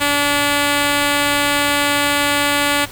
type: tone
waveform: 5% pulse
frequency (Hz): 288.1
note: D4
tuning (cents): -33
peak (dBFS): -3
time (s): 0-2.86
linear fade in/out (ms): 20
effects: added 110 Hz sine -37 dBFS peak until 2.91 s + pink hiss -35 dBFS RMS until 2.91 s